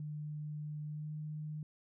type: tone with pitch glide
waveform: sine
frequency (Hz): 150.4 to 152.59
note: D3 to D#3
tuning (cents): +42 to -33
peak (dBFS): -39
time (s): 0-1.63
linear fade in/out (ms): 2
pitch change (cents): +25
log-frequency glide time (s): 0.88-1.11
effects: none